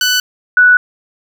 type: tone pair in turn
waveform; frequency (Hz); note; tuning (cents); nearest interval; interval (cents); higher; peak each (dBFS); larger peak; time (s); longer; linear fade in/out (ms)
15% pulse / sine; 1493 / 1478.4; F#6 / F#6; +15 / -2; unison; 17; first; -4; neither; 0.01-0.2 / 0.57-0.77; second; 2
effects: none